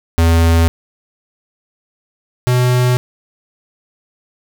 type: tone pair in turn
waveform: square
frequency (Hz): 83 / 124.69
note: E2 / B2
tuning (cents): +12 / +17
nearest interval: perfect fifth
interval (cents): 705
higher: second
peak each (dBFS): -9 / -11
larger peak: first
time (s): 0.18-0.68 / 2.47-2.97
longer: neither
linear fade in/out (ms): 0
effects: none